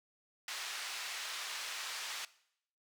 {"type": "band-pass noise", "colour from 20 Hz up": "white", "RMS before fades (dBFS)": -42, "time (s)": [0.48, 2.25], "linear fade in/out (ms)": 2, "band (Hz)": [1000, 4900], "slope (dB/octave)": 12, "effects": ["noise-tail reverb RT60 0.7 s tail -19 dB re dry"]}